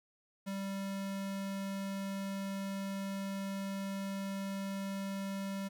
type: tone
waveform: square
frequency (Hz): 195.7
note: G3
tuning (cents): -3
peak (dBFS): -37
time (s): 0.46-5.69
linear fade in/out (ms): 20
effects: 11-bit